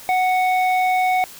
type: tone with low-pass filter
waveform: square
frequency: 740 Hz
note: F#5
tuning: in tune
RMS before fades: -18 dBFS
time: 0.09-1.24 s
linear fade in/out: 0 ms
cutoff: 2100 Hz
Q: 1.5
effects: white hiss -40 dBFS RMS until 1.39 s